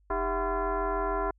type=tone with frequency modulation; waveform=sine; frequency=309.8 Hz; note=D#4; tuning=7 cents flat; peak=-26 dBFS; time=0.1-1.31 s; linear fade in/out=5 ms; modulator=353 Hz; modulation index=2.9; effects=added 50 Hz sine -61 dBFS peak until 1.38 s